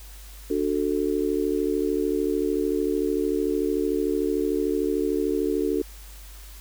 sine chord, D major, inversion none, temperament just, 293.7 / 367.1 / 440.5 Hz, D4 / F#4 / A4, 0 / -14 / +2 cents, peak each -26 dBFS, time 0.5-5.82 s, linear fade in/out 5 ms, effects added 50 Hz sine -41 dBFS peak until 6.6 s + white hiss -48 dBFS RMS until 6.6 s

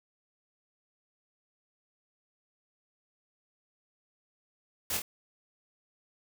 white noise with echo, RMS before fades -33 dBFS, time 4.9-4.97 s, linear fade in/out 2 ms, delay 25 ms, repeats 2, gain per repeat -3 dB, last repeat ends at 5.02 s, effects none

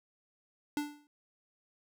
square tone with exponential decay, 293.7 Hz, D4, in tune, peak -29 dBFS, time 0.77-1.07 s, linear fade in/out 1 ms, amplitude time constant 64 ms, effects none

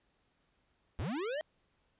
square linear sweep, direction up, 62.4 to 639 Hz, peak -35 dBFS, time 0.99-1.41 s, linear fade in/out 0 ms, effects pink hiss -75 dBFS RMS until 1.99 s + resampled to 8000 Hz

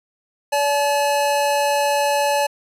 square tone pair together, 573 / 858.5 Hz, D5 / A5, -43 / -43 cents, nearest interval perfect fifth, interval 700 cents, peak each -20 dBFS, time 0.52-2.47 s, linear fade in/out 10 ms, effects resampled to 32000 Hz

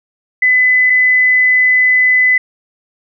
sine tone pair in turn, 2009 / 2009 Hz, B6 / B6, +29 / +29 cents, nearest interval unison, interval 0 cents, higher neither, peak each -7 dBFS, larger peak neither, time 0.42-0.9 / 0.9-2.38 s, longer second, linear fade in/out 5 ms, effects none

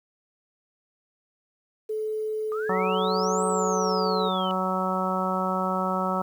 sine tone, 432.4 Hz, A4, 30 cents flat, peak -26 dBFS, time 1.89-4.29 s, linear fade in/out 10 ms
sine exponential two-way sweep, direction up then down, 1194 to 8410 to 2945 Hz, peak -33 dBFS, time 2.52-4.51 s, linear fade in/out 0 ms, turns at 3.45 s
harmonic tone, 186.7 Hz, F#3, 16 cents sharp, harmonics 1 / 2 / 3 / 4 / 5 / 6 / 7, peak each -29 / -35 / -31 / -32 / -32 / -34 / -29 dBFS, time 2.69-6.22 s, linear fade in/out 5 ms
effects 9-bit

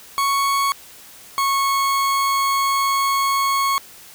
40% pulse tone pair in turn, 1108.7 / 1099.8 Hz, C#6 / C#6, 0 / -14 cents, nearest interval unison, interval 14 cents, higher first, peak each -16 dBFS, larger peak neither, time 0.18-0.72 / 1.38-3.78 s, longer second, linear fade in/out 0 ms, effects white hiss -43 dBFS RMS until 4.14 s

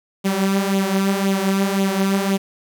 sawtooth tone with flanger, 194.8 Hz, G3, 11 cents flat, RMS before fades -19 dBFS, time 0.24-2.38 s, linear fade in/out 20 ms, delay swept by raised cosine 0.28 to 5.98 ms, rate 1.9 Hz, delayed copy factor +0.6, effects 7-bit

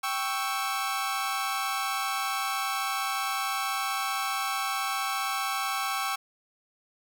sawtooth chord, C# diminished, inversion second, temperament equal, 784 / 1108.7 / 1318.5 Hz, G5 / C#6 / E6, 0 / 0 / 0 cents, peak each -29 / -28 / -29 dBFS, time 0.03-6.16 s, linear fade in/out 10 ms, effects none

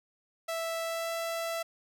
sawtooth tone with pitch glide, 659.3 to 664.7 Hz, E5 to E5, 0 to +14 cents, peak -28 dBFS, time 0.48-1.63 s, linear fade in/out 10 ms, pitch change +14 cents, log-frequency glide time 0.83-1.12 s, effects none

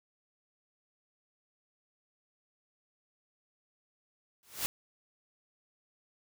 white noise with exponential growth, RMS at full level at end -29 dBFS, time 4.43-4.66 s, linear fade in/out 0 ms, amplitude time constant 49 ms, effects none

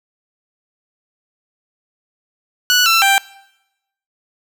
15% pulse tone with pitch steps, 1475 / 1342 / 786 Hz, F#6 / E6 / G5, -6 / +31 / +4 cents, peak -4 dBFS, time 2.7-3.18 s, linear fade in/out 0 ms, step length 160 ms, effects noise-tail reverb RT60 0.9 s tail -22 dB re dry

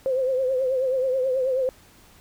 sine tone with vibrato, 520 Hz, C5, 11 cents flat, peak -20 dBFS, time 0.06-1.69 s, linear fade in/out 0 ms, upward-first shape triangle, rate 9.3 Hz, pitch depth 75 cents each way, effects pink hiss -53 dBFS RMS until 2.2 s

